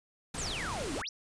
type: noise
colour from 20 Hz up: pink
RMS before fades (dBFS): -38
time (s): 0.34-1.02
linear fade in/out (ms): 5
type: exponential two-way sweep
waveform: sine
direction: down then up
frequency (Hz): 8600 to 251.8 to 6110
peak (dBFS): -36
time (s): 0.38-1.09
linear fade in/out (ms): 2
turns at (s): 0.94
effects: resampled to 22050 Hz